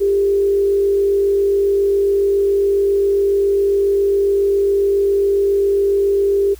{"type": "tone with frequency modulation", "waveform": "sine", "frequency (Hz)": 398.1, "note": "G4", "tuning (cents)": 27, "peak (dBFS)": -12, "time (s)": [0, 6.55], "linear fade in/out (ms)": 20, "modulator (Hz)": 47.3, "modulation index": 0.29, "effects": ["added 60 Hz sine -37 dBFS peak until 6.59 s", "white hiss -46 dBFS RMS until 6.59 s"]}